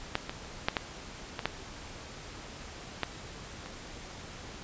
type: clicks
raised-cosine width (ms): 0.3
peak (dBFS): -11 / -19 / -30 / -9 / -11 / -17 / -11 / -12 / -27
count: 9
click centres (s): 0.154 / 0.295 / 0.448 / 0.685 / 0.768 / 1.392 / 1.456 / 3.033 / 3.66
effects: pink hiss -45 dBFS RMS until 4.63 s + resampled to 16000 Hz